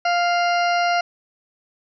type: harmonic tone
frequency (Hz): 698.5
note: F5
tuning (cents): 0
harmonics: 1 / 2 / 3 / 4 / 6 / 7 / 8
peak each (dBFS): -18 / -24 / -28 / -30 / -34 / -35 / -36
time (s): 0.05-1.01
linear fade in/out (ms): 5
effects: none